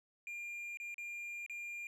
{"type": "tone with dropouts", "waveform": "triangle", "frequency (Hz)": 2400, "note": "D7", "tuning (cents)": 37, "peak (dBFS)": -40, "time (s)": [0.27, 1.87], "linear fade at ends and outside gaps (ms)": 1, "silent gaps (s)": [[0.772, 0.8], [0.943, 0.981], [1.463, 1.497]], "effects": []}